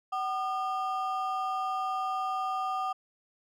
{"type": "ring-modulated tone", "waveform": "triangle", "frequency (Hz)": 985, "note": "B5", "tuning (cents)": -5, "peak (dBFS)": -24, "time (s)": [0.12, 2.93], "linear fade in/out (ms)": 10, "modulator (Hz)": 228, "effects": []}